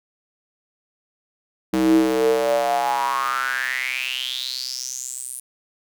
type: tone with high-pass filter sweep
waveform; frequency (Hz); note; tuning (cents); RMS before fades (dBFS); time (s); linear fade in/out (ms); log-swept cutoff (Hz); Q
square; 64.1; C2; -35; -22; 1.73-5.4; 5; 260 to 10000; 7.9
effects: none